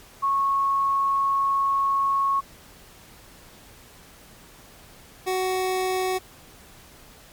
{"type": "tone pair in turn", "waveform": ["sine", "25% pulse"], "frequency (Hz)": [1100, 372.7], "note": ["C#6", "F#4"], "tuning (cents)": [-14, 13], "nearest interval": "octave + perfect fifth", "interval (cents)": 1873, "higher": "first", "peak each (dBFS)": -19, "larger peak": "neither", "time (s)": [[0.22, 2.41], [5.26, 6.19]], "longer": "first", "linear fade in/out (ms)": 20, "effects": ["pink hiss -49 dBFS RMS until 7.32 s", "MP3 96 kbps"]}